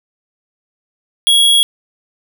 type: tone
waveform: square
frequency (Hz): 3322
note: G#7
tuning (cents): 0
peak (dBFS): -8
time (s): 1.27-1.63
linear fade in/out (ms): 0
effects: none